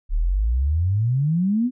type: exponential sweep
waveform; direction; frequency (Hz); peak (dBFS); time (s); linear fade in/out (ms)
sine; up; 35 to 259.6; -17; 0.09-1.71; 50
effects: none